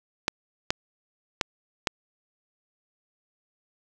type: clicks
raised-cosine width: 0.2 ms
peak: -5 dBFS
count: 4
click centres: 0.281 / 0.705 / 1.412 / 1.872 s
effects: none